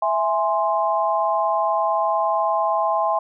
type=chord; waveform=sine; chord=E augmented; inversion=none; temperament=equal; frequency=659.3 / 830.6 / 1046.5 Hz; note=E5 / G#5 / B#5; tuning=0 / 0 / 0 cents; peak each=-22 dBFS; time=0.02-3.19 s; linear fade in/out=5 ms; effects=none